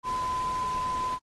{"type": "tone in noise", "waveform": "sine", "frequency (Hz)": 1014, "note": "B5", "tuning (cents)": 45, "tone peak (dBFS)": -27, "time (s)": [0.03, 1.19], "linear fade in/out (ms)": 50, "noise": "pink", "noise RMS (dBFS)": -41, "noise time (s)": [0.03, 1.19], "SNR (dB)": 11, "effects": ["low-pass 8000 Hz 12 dB/octave", "AAC 32 kbps"]}